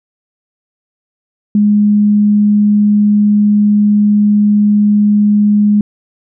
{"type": "tone", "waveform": "sine", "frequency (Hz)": 207.7, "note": "G#3", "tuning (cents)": 0, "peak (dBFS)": -6, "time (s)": [1.55, 5.81], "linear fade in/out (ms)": 2, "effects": []}